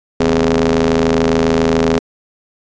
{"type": "ring-modulated tone", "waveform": "sawtooth", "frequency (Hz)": 80.1, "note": "E2", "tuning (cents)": -49, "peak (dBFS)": -4, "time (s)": [0.2, 1.99], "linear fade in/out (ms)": 5, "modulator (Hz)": 334, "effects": ["resampled to 16000 Hz", "7-bit"]}